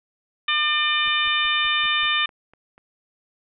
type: harmonic tone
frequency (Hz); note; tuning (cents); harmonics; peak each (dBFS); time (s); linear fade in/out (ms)
600; D5; +37; 2 / 3 / 4 / 5 / 6; -25 / -25 / -25 / -25 / -25; 0.48-2.26; 5
type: noise bursts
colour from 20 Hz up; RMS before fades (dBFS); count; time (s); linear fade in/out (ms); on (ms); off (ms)
brown; -44; 6; 1.06-2.054; 0; 24; 170
type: click train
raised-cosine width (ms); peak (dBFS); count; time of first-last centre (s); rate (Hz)
0.5; -35; 6; 1.56-2.78; 4.1
effects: none